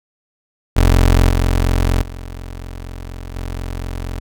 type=tone with level steps; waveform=25% pulse; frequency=44.16 Hz; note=F1; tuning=20 cents sharp; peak=-5 / -9 / -24 / -19 dBFS; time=0.76-4.2 s; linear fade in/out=10 ms; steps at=1.29 / 2.02 / 3.35 s; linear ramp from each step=2 ms; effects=none

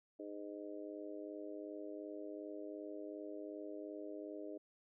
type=harmonic tone; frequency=102.7 Hz; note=G#2; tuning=19 cents flat; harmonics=3 / 4 / 5 / 6; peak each=-48 / -50 / -53 / -51 dBFS; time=0.19-4.58 s; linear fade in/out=10 ms; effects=none

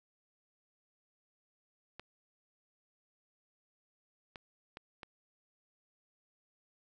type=clicks; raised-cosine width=0.3 ms; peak=-29 dBFS; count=4; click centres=1.996 / 4.358 / 4.771 / 5.032 s; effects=none

